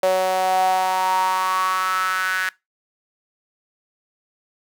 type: tone with high-pass filter sweep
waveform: sawtooth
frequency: 186.6 Hz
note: F#3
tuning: 15 cents sharp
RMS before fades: -20 dBFS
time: 0.03-2.49 s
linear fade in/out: 2 ms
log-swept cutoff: 580 to 1600 Hz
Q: 7.3
effects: noise-tail reverb RT60 0.2 s tail -21 dB re dry